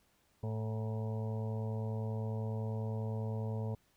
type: harmonic tone with a mistuned harmonic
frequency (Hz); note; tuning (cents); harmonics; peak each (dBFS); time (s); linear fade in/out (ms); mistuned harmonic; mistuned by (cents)
110; A2; 0; 1 / 2 / 4 / 5 / 6 / 7 / 8 / 9; -35 / -43 / -45 / -48 / -53 / -55 / -57 / -54; 0.43-3.75; 5; 9; -63
effects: pink hiss -72 dBFS RMS until 3.96 s